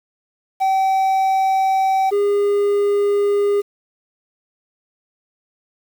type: tone pair in turn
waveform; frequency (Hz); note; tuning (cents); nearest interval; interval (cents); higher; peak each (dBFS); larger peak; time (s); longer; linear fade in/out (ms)
triangle; 768 / 406.8; G5 / G#4; -36 / -36; major seventh; 1100; first; -12; neither; 0.6-2.11 / 2.11-3.62; neither; 20
effects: 7-bit